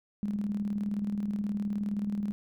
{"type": "tone with tremolo", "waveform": "sine", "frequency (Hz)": 205.2, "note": "G#3", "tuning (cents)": -21, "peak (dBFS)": -27, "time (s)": [0.23, 2.32], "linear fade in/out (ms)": 0, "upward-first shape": "square", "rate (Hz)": 19, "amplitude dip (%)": 45, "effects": []}